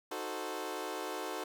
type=chord; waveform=20% pulse; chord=D# diminished seventh; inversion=none; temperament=equal; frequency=311.1 / 370 / 440 / 523.3 Hz; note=D#4 / F#4 / A4 / C5; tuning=0 / 0 / 0 / 0 cents; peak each=-39 / -37 / -37 / -39 dBFS; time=0.11-1.44 s; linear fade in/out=5 ms; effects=none